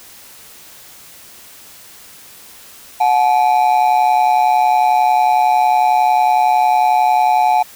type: ring-modulated tone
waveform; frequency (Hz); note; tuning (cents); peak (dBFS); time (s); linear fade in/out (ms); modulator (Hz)
triangle; 795; G5; +24; -5; 3-7.63; 10; 65.5
effects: white hiss -40 dBFS RMS until 7.75 s